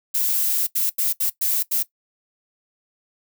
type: noise bursts at uneven times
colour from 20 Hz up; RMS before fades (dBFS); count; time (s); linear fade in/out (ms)
violet; -21; 6; 0.14-0.67 / 0.75-0.9 / 0.98-1.13 / 1.2-1.3 / 1.41-1.63 / 1.71-1.83; 10
effects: noise-tail reverb RT60 0.1 s tail -17 dB re dry